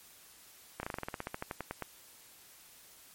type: slowing click train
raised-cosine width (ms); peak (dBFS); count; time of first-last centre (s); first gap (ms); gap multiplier
0.5; -21; 17; 0.8-1.823; 31; 1.09
effects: white hiss -57 dBFS RMS until 3.14 s + MP3 64 kbps